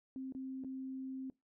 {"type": "tone with dropouts", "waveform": "sine", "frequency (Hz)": 263.4, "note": "C4", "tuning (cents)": 12, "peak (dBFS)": -40, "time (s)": [0.16, 1.3], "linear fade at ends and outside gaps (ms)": 1, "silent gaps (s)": [[0.323, 0.349], [0.638, 0.646]], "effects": ["noise-tail reverb RT60 0.2 s tail -21 dB re dry"]}